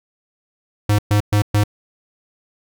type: tone bursts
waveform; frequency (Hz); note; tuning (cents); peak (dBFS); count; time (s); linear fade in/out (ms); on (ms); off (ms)
square; 103.83; G#2; 0; -13; 4; 0.89-1.638; 5; 97; 120
effects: none